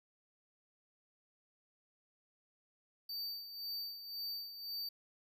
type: tone with tremolo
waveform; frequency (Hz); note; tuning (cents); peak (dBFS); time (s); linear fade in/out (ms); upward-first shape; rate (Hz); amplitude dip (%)
square; 4611; D8; -33; -39; 3.09-4.89; 5; sine; 1.9; 65
effects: none